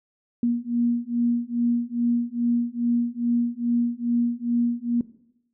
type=beating tone pair; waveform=sine; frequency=236.7 / 239.1 Hz; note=A#3 / A#3; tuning=+27 / +44 cents; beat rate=2.4 Hz; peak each=-24 dBFS; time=0.43-5.01 s; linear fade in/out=2 ms; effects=noise-tail reverb RT60 0.8 s tail -17 dB re dry